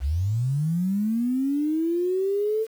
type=linear sweep; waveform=sine; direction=up; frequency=61.3 to 448.3 Hz; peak=-21 dBFS; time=0-2.67 s; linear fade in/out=50 ms; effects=8-bit